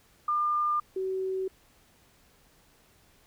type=tone pair in turn; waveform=sine; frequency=1202 / 378.6 Hz; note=D6 / F#4; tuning=+40 / +40 cents; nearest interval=octave + minor sixth; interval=2000 cents; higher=first; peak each=-24 / -28 dBFS; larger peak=first; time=0.28-0.8 / 0.96-1.48 s; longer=neither; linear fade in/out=5 ms; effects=pink hiss -62 dBFS RMS until 3.26 s